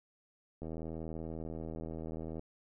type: click train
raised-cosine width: 2 ms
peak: -29 dBFS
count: 144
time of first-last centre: 0.62-2.394 s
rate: 80.6 Hz
effects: none